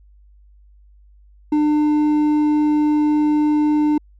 sine tone with hard clipping, 300.3 Hz, D4, 39 cents sharp, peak -15 dBFS, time 1.52-3.98 s, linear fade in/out 5 ms, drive 5 dB, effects added 50 Hz sine -46 dBFS peak until 4.19 s

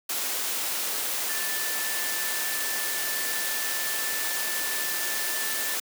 sine tone in noise, 1760 Hz, A6, in tune, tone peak -34 dBFS, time 1.29-5.75 s, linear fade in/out 5 ms, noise white, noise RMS -29 dBFS, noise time 0.09-5.8 s, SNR -8 dB, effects high-pass 300 Hz 12 dB/octave

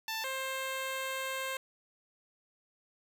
10% pulse tone pair in turn, 886 / 529 Hz, A5 / C5, +12 / +19 cents, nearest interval major sixth, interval 893 cents, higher first, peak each -26 dBFS, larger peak neither, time 0.08-0.24 / 0.24-1.57 s, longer second, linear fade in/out 2 ms, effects none

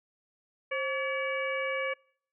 harmonic tone with a mistuned harmonic, 570 Hz, C#5, 48 cents sharp, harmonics 1 / 2 / 3 / 4 / 5, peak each -32 / -38 / -37 / -34 / -44 dBFS, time 0.71-1.94 s, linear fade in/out 10 ms, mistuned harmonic 1, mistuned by -120 cents, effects noise-tail reverb RT60 0.6 s tail -26 dB re dry

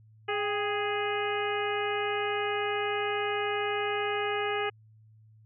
harmonic tone with a mistuned harmonic, 415.3 Hz, G#4, in tune, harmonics 1 / 2 / 3 / 4 / 5 / 6 / 7, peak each -31 / -34 / -36 / -37 / -38 / -39 / -39 dBFS, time 0.28-4.7 s, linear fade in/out 10 ms, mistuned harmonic 2, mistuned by -60 cents, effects added 109 Hz sine -54 dBFS peak until 5.45 s

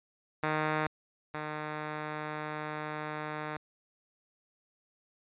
5% pulse tone pair in turn, 154.4 / 152.45 Hz, D#3 / D#3, -13 / -35 cents, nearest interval unison, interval 22 cents, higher first, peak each -17 / -24 dBFS, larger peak first, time 0.43-0.87 / 1.34-3.57 s, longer second, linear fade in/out 2 ms, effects resampled to 8000 Hz

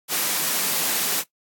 white high-pass noise, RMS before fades -23 dBFS, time 0.08-1.24 s, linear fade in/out 50 ms, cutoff 140 Hz, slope 96 dB/octave, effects noise-tail reverb RT60 0.1 s tail -17 dB re dry + AAC 64 kbps

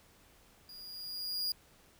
45% pulse tone with level ramp, 4857 Hz, D#8, 43 cents flat, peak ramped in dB -48 to -30 dBFS, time 0.69-1.52 s, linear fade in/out 2 ms, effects pink hiss -63 dBFS RMS until 1.99 s

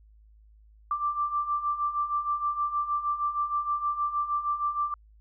sine beating tone pair, 1172 / 1178.4 Hz, D6 / D6, -4 / +6 cents, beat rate 6.4 Hz, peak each -32 / -27 dBFS, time 0.91-4.94 s, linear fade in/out 2 ms, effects added 53 Hz sine -53 dBFS peak until 5.2 s

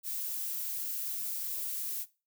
violet noise, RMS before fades -36 dBFS, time 0.03-2.06 s, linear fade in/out 50 ms, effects noise-tail reverb RT60 0.3 s tail -19 dB re dry

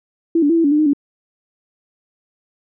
sine tone with pitch steps, 332.2 / 288.9 / 333.7 / 330.5 / 284.5 / 299.3 / 308.2 / 284.3 Hz, E4 / D4 / E4 / E4 / C#4 / D4 / D#4 / C#4, +13 / -28 / +21 / +5 / +45 / +33 / -16 / +44 cents, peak -11 dBFS, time 0.35-0.934 s, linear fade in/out 5 ms, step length 73 ms, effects none

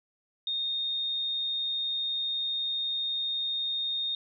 sine tone, 3684 Hz, A#7, 21 cents flat, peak -28 dBFS, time 0.47-4.15 s, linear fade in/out 2 ms, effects none

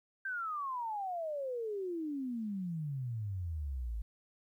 sine exponential sweep, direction down, 1587 to 51.91 Hz, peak -35 dBFS, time 0.25-4.02 s, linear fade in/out 5 ms, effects 12-bit

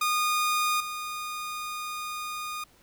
sawtooth tone with level steps, 1226 Hz, D#6, 26 cents flat, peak -20 / -29 dBFS, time 0.01-2.64 s, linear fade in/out 5 ms, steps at 0.8 s, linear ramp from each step 5 ms, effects pink hiss -60 dBFS RMS until 2.82 s

